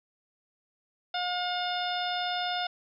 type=harmonic tone with a mistuned harmonic; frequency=716 Hz; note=F5; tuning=43 cents sharp; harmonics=1 / 2 / 3 / 4 / 5 / 6 / 7; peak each=-31 / -36 / -43 / -39 / -35 / -46 / -41 dBFS; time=1.14-2.67 s; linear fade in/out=5 ms; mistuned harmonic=7; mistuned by=+31 cents; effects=none